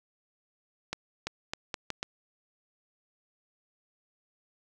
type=accelerating click train; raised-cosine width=0.2 ms; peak=-15 dBFS; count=6; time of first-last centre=0.93-2.029 s; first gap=340 ms; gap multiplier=0.78; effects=none